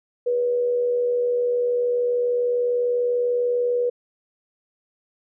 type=tone with amplitude modulation; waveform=sine; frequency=486.6 Hz; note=B4; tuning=26 cents flat; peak=-17 dBFS; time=0.26-3.9 s; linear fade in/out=10 ms; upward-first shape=sine; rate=80.2 Hz; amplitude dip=35%; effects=none